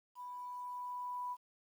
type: tone with level ramp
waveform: sine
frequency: 987.8 Hz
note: B5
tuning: in tune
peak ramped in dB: -44 to -37 dBFS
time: 0.15-1.37 s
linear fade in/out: 50 ms
effects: 11-bit